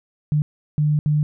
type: tone bursts at uneven times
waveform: sine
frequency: 150 Hz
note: D3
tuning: 37 cents sharp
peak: -15 dBFS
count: 3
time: 0.32-0.42 / 0.78-0.99 / 1.06-1.23 s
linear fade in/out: 0 ms
effects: none